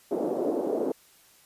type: band-pass noise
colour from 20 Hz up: white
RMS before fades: -28 dBFS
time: 0.11-0.92 s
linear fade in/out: 5 ms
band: 290 to 510 Hz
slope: 24 dB/octave
effects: white hiss -58 dBFS RMS until 1.45 s + resampled to 32000 Hz